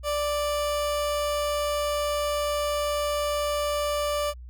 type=tone; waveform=30% pulse; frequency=587.3 Hz; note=D5; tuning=in tune; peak=-22 dBFS; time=0.03-4.34 s; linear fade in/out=50 ms; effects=added 61 Hz sine -39 dBFS peak until 4.49 s